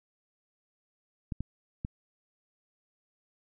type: clicks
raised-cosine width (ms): 5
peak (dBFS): -21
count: 3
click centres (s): 1.322 / 1.406 / 1.849
effects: none